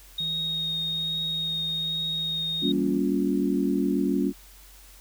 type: tone with vibrato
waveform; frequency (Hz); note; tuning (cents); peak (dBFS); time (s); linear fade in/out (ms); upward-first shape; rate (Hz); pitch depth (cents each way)
sine; 3729; A#7; 0; -26; 0.18-2.72; 5; triangle; 1.2; 12
type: tone with pitch glide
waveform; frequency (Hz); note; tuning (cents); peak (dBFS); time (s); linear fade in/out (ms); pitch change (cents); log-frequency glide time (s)
triangle; 164.81 to 167.88; E3 to E3; 0 to +32; -35; 0.2-2.99; 5; +32; 2.52-2.85
type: chord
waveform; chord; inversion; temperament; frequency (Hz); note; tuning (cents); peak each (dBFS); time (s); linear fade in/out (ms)
sine; G half-diminished seventh; none; just; 196 / 235.2 / 282.2 / 352.8; G3 / Bb3 / Db4 / F4; 0 / +16 / +31 / +18; -27 / -29 / -25 / -29; 2.61-4.33; 50
effects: added 46 Hz sine -50 dBFS peak until 5 s + white hiss -52 dBFS RMS until 5 s